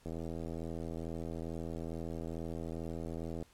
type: click train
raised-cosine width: 2 ms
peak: -28 dBFS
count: 278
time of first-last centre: 0.06-3.426 s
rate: 82.3 Hz
effects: pink hiss -65 dBFS RMS until 3.53 s + low-pass 12000 Hz 12 dB/octave